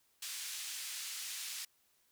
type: band-pass noise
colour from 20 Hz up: white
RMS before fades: -43 dBFS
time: 0.22-1.65 s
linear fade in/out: 5 ms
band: 2200 to 8800 Hz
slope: 12 dB/octave
effects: white hiss -73 dBFS RMS until 2.11 s